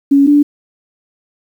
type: tone pair in turn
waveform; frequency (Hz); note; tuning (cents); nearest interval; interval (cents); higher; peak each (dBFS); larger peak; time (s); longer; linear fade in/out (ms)
sine; 279.6 / 290.8; C#4 / D4; +15 / -17; minor second; 68; second; -5; neither; 0.11-0.27 / 0.27-0.43; neither; 10
effects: 7-bit